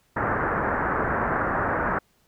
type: low-pass noise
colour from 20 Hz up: white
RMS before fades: -25 dBFS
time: 0.16-1.99 s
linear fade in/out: 10 ms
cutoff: 1700 Hz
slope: 48 dB/octave
effects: pink hiss -65 dBFS RMS until 2.27 s